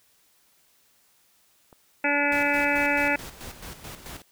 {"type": "clicks", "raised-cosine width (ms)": 1, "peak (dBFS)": -35, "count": 2, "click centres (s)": [1.728, 2.239]}
{"type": "harmonic tone", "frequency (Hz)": 287.8, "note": "D4", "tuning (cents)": -35, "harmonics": [1, 2, 3, 5, 6, 7, 8, 9], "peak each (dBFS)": [-29, -29, -29, -29, -29, -29, -29, -29], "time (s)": [2.04, 3.16], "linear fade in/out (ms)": 5}
{"type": "noise with tremolo", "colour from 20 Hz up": "pink", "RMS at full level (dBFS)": -39, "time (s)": [2.32, 4.22], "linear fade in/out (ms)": 0, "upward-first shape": "square", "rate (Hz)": 4.6, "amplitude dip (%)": 60}
{"effects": ["white hiss -63 dBFS RMS until 4.31 s"]}